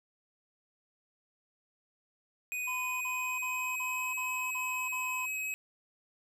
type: tone with pitch glide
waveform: square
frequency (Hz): 2489 to 2549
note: D#7 to D#7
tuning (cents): 0 to +41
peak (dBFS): -34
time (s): 2.52-5.54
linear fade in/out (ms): 0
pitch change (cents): +41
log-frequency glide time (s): 2.81-4.17
type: tone bursts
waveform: triangle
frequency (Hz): 1011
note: B5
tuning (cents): +40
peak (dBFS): -35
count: 7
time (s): 2.67-5.26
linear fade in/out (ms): 10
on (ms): 340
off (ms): 35
effects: none